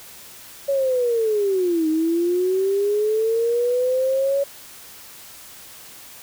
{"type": "linear two-way sweep", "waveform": "sine", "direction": "down then up", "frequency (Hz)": [562, 311.1, 562], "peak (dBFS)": -17, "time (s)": [0.68, 4.44], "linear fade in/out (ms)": 10, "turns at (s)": 1.88, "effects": ["white hiss -42 dBFS RMS until 6.22 s"]}